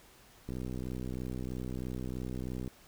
click train, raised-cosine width 3 ms, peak -26 dBFS, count 139, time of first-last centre 0.49-2.677 s, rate 63.1 Hz, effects pink hiss -59 dBFS RMS until 2.87 s

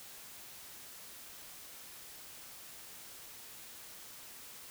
silence, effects white hiss -51 dBFS RMS until 4.7 s

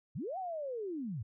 sine linear two-way sweep, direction up then down, 92.5 to 778 to 92.5 Hz, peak -36 dBFS, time 0.15-1.23 s, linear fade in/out 10 ms, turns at 0.38 s, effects none

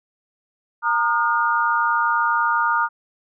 sine tone cluster, 926 / 1220 / 1428 Hz, A#5 / D#6 / F6, -12 / -34 / +38 cents, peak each -21 dBFS, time 0.82-2.89 s, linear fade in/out 50 ms, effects none

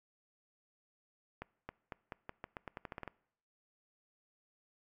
accelerating click train, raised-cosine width 0.5 ms, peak -27 dBFS, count 14, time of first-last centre 1.42-3.077 s, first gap 270 ms, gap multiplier 0.86, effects noise-tail reverb RT60 0.7 s tail -23 dB re dry

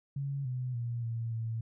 sine tone with pitch steps, 139.2 / 126.3 / 118.5 / 115.1 / 113.3 Hz, C#3 / B2 / A#2 / A#2 / A#2, +8 / +39 / +29 / -22 / -49 cents, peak -32 dBFS, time 0.16-1.61 s, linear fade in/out 5 ms, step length 290 ms, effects none

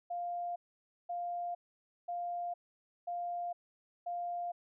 sine tone bursts, 700 Hz, F5, 4 cents sharp, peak -35 dBFS, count 5, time 0.1-4.52 s, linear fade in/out 10 ms, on 460 ms, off 530 ms, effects none

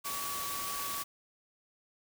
sine tone in noise, 1136 Hz, C#6, 42 cents sharp, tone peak -39 dBFS, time 0.04-1.04 s, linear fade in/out 20 ms, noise white, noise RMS -38 dBFS, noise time 0.04-1.04 s, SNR -4 dB, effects none

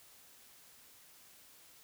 silence, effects white hiss -60 dBFS RMS until 1.83 s

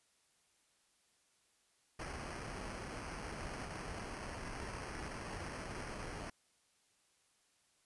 pink noise with sample-and-hold, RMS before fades -45 dBFS, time 1.99-6.3 s, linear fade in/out 5 ms, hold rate 3675 Hz, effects white hiss -74 dBFS RMS until 7.85 s + resampled to 24000 Hz

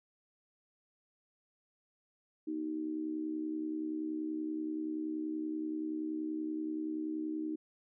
sine tone with amplitude modulation, 311.1 Hz, D#4, in tune, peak -31 dBFS, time 2.47-7.56 s, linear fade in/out 10 ms, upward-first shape sine, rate 70.5 Hz, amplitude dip 70%, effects none

